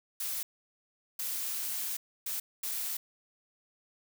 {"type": "noise bursts at uneven times", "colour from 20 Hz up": "blue", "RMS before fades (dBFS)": -35, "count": 4, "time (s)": [[0.2, 0.43], [1.19, 1.97], [2.26, 2.4], [2.63, 2.97]], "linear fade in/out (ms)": 5, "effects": []}